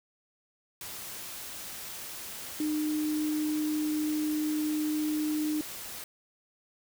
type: tone in noise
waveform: sine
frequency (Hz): 304.9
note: D#4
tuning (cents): -35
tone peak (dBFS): -27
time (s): 2.6-5.61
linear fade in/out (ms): 2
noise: white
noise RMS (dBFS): -41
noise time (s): 0.81-6.04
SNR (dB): +11
effects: none